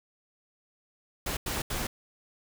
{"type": "noise bursts at uneven times", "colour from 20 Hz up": "pink", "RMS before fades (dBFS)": -32, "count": 3, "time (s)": [[1.26, 1.37], [1.46, 1.62], [1.7, 1.87]], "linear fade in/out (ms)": 5, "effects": []}